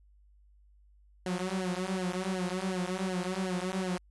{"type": "tone with flanger", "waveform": "sawtooth", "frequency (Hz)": 184.8, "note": "F#3", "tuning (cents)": -2, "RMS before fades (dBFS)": -33, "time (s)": [1.26, 3.98], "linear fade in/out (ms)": 2, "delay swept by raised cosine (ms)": [0.81, 6.71], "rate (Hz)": 2.7, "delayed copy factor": -1, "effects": ["added 50 Hz sine -58 dBFS peak until 4.1 s", "resampled to 24000 Hz"]}